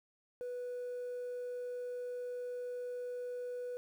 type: tone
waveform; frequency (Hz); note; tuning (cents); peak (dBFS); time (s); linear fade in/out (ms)
sine; 492.6; B4; -5; -36; 0.41-3.77; 0
effects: tanh soft clip ceiling -37 dBFS + 11-bit